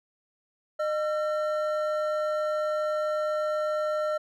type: tone pair together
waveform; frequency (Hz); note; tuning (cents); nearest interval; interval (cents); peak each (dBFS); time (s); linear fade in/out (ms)
triangle; 611 / 1353.9; D#5 / E6; -32 / +46; octave + major second; 1378; -24 / -31; 0.79-4.18; 10
effects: none